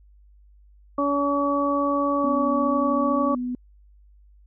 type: harmonic tone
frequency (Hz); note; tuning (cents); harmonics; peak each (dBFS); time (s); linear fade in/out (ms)
284; C#4; +42; 1 / 2 / 3 / 4; -24 / -25 / -35 / -24; 0.98-3.35; 5
type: tone with vibrato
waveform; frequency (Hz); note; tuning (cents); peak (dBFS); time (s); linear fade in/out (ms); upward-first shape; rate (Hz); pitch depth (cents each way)
sine; 250.6; B3; +25; -25; 2.24-3.55; 2; square; 2.3; 17
effects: added 50 Hz sine -50 dBFS peak until 4.46 s